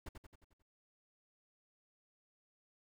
brown noise with echo, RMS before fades -45 dBFS, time 0.06-0.09 s, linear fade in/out 5 ms, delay 89 ms, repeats 6, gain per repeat -5 dB, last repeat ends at 0.624 s, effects none

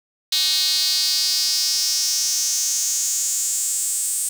square tone with high-pass filter sweep, 169 Hz, E3, 43 cents sharp, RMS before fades -21 dBFS, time 0.32-4.29 s, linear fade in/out 5 ms, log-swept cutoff 4000 to 8500 Hz, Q 4.8, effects none

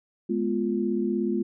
sine chord, F diminished, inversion first, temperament equal with one note detuned, 210.3 / 246.9 / 349.2 Hz, Ab3 / Cb4 / F4, +22 / 0 / 0 cents, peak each -27 / -29 / -27 dBFS, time 0.29-1.43 s, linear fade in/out 10 ms, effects none

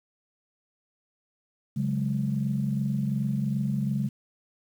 sine chord, C# suspended fourth, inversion none, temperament equal, 138.59 / 185 / 207.7 Hz, C#3 / F#3 / G#3, 0 / 0 / 0 cents, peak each -27 / -32 / -28 dBFS, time 1.76-4.09 s, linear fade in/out 10 ms, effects tanh soft clip ceiling -15 dBFS + 9-bit

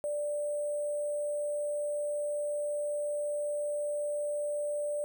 sine tone with sample-and-hold, 587.3 Hz, D5, in tune, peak -30 dBFS, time 0.04-5.04 s, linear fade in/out 0 ms, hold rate 8820 Hz, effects none

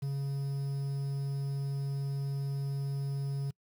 triangle tone with quantisation, 138.7 Hz, C#3, 1 cent sharp, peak -29 dBFS, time 0.02-3.51 s, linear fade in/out 10 ms, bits 9, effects noise-tail reverb RT60 0.1 s tail -26 dB re dry

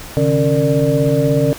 sine tone cluster, 134.8 / 151.4 / 275.1 / 457 / 590 Hz, C#3 / D#3 / C#4 / A#4 / D5, -48 / -47 / -13 / -34 / +8 cents, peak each -18 dBFS, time 0.17-1.53 s, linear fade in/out 0 ms, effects pink hiss -33 dBFS RMS until 1.58 s

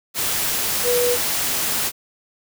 sine tone in noise, 487.9 Hz, B4, 21 cents flat, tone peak -17 dBFS, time 0.83-1.18 s, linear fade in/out 50 ms, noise white, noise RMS -22 dBFS, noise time 0.14-1.92 s, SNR +2 dB, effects none

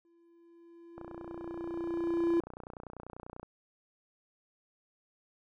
triangle tone with exponential growth, 338.7 Hz, E4, 47 cents sharp, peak -22 dBFS, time 0.05-2.4 s, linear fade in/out 1 ms, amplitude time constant 510 ms
click train, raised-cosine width 1 ms, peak -30 dBFS, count 75, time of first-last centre 0.98-3.43 s, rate 30.2 Hz
effects none

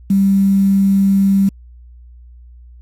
sine tone with quantisation, 196 Hz, G3, in tune, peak -9 dBFS, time 0.1-1.49 s, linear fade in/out 5 ms, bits 6, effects added 60 Hz sine -37 dBFS peak until 2.81 s + AAC 64 kbps

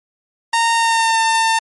sawtooth tone with pitch glide, 922 to 900.9 Hz, A#5 to A5, -19 to +41 cents, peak -9 dBFS, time 0.53-1.59 s, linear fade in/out 5 ms, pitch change -40 cents, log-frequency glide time 0.74-1.18 s, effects MP3 48 kbps

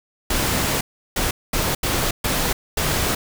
pink noise bursts at uneven times, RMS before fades -21 dBFS, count 6, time 0.3-0.81 / 1.16-1.31 / 1.53-1.75 / 1.83-2.11 / 2.24-2.53 / 2.77-3.15 s, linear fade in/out 5 ms, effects none

